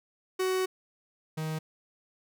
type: tone pair in turn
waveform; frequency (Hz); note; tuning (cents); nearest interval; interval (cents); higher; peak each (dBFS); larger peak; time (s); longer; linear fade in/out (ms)
45% pulse; 373.7 / 157.12; F#4 / D#3; +17 / +17; octave + minor third; 1500; first; -26 / -31; first; 0.39-0.66 / 1.37-1.59; first; 10
effects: none